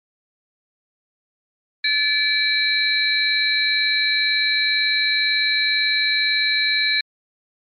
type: tone cluster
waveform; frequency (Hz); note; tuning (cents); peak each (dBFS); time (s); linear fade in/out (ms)
sine; 1733 / 2311 / 3921 / 4159; A6 / D7 / B7 / C8; -27 / -28 / -13 / -11; -22; 1.84-7.01; 5
effects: MP3 48 kbps